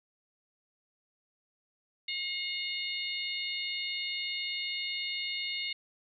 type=harmonic tone with a mistuned harmonic; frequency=717 Hz; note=F5; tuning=45 cents sharp; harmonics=3 / 4 / 5 / 6; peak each=-37 / -38 / -39 / -40 dBFS; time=2.08-5.73 s; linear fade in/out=5 ms; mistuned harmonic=5; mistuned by=+31 cents; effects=none